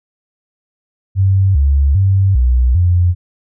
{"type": "tone with pitch steps", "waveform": "sine", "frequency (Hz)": [96.4, 69.9, 96.8, 62, 88.4], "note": ["G2", "C#2", "G2", "B1", "F2"], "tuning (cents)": [-28, 15, -21, 7, 22], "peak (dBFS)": -8, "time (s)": [1.15, 3.15], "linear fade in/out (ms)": 50, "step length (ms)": 400, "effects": []}